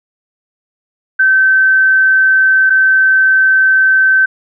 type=tone pair in turn; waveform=sine; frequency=1542 / 1542 Hz; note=G6 / G6; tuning=-29 / -29 cents; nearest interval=unison; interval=0 cents; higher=neither; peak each=-6 dBFS; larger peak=neither; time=1.19-2.7 / 2.7-4.26 s; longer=second; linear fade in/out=10 ms; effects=none